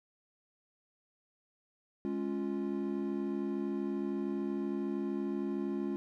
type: chord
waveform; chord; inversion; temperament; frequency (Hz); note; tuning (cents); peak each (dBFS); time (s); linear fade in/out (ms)
triangle; Db major; second; equal with one note detuned; 207.7 / 276.2 / 349.2; Ab3 / Db4 / F4; 0 / -6 / 0; -35 / -35 / -35; 2.05-5.96; 0
effects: none